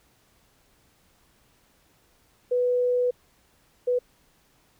sine tone bursts at uneven times, 493.9 Hz, B4, in tune, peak -20 dBFS, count 2, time 2.51-3.11 / 3.87-3.99 s, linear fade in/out 10 ms, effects pink hiss -63 dBFS RMS until 4.79 s

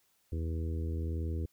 harmonic tone, 81.4 Hz, E2, 21 cents flat, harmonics 1 / 2 / 3 / 4 / 5 / 6, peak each -32 / -45 / -45 / -44 / -47 / -50 dBFS, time 0.32-1.46 s, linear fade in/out 5 ms, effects white hiss -72 dBFS RMS until 1.52 s

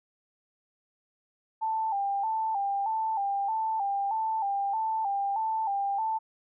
sine tone with vibrato, 839 Hz, G#5, 17 cents sharp, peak -26 dBFS, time 1.61-6.19 s, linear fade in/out 20 ms, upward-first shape square, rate 1.6 Hz, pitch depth 91 cents each way, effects none

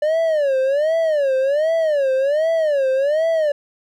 triangle tone with vibrato, 587.3 Hz, D5, in tune, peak -13 dBFS, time 0.02-3.52 s, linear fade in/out 5 ms, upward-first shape sine, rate 1.3 Hz, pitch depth 200 cents each way, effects none

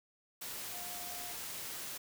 sine tone in noise, 709 Hz, F5, 26 cents sharp, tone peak -50 dBFS, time 0.72-1.33 s, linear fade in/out 10 ms, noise white, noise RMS -43 dBFS, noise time 0.41-1.98 s, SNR -10 dB, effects none

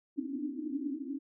white band-pass noise, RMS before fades -37 dBFS, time 0.16-1.19 s, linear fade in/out 20 ms, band 260 to 310 Hz, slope 96 dB/octave, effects none

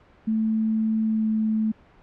sine tone with pitch glide, 220 to 218.2 Hz, A3 to A3, 0 to -14 cents, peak -20 dBFS, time 0.27-1.72 s, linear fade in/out 10 ms, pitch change -14 cents, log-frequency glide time 1.03-1.28 s, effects pink hiss -54 dBFS RMS until 2.02 s + low-pass 2000 Hz 12 dB/octave

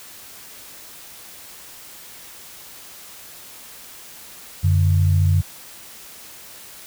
sine tone pair together, 92.5 / 146.83 Hz, F#2 / D3, 0 / 0 cents, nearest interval minor sixth, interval 800 cents, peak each -14 / -21 dBFS, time 4.63-5.42 s, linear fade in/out 20 ms, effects white hiss -41 dBFS RMS until 6.86 s

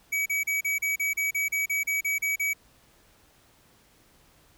square tone bursts, 2274 Hz, C#7, 44 cents sharp, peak -25 dBFS, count 14, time 0.12-2.535 s, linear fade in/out 10 ms, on 140 ms, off 35 ms, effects pink hiss -60 dBFS RMS until 4.57 s

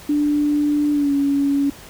sine tone with pitch glide, 294.2 to 280.9 Hz, D4 to C#4, +3 to +23 cents, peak -15 dBFS, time 0.09-1.7 s, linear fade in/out 5 ms, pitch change -80 cents, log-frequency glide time 0.92-1.12 s, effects pink hiss -41 dBFS RMS until 1.89 s

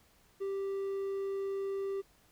triangle tone, 392 Hz, G4, in tune, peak -31 dBFS, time 0.4-2.02 s, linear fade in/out 20 ms, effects pink hiss -66 dBFS RMS until 2.31 s

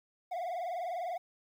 triangle tone with vibrato, 698.5 Hz, F5, in tune, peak -32 dBFS, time 0.31-1.18 s, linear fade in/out 10 ms, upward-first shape triangle, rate 20 Hz, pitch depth 130 cents each way, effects 11-bit

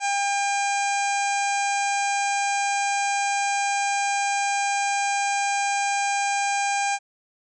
harmonic tone with a mistuned harmonic, 802 Hz, G5, 39 cents sharp, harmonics 1 / 2 / 3 / 4 / 5 / 6 / 7 / 8 / 9 / 10, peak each -23 / -31 / -29 / -40 / -41 / -40 / -39 / -34 / -37 / -37 dBFS, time 0-6.99 s, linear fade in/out 50 ms, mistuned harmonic 10, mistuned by -16 cents, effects none

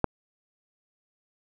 click, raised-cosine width 1 ms, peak -7 dBFS, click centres 0.043 s, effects none

